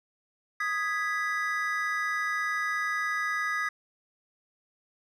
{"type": "chord", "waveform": "triangle", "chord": "G# minor", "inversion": "second", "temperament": "equal", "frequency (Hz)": [1244.5, 1661.2, 1975.5], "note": ["D#6", "G#6", "B6"], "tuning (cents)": [0, 0, 0], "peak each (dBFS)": -30, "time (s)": [0.6, 3.69], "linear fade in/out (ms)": 5, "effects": []}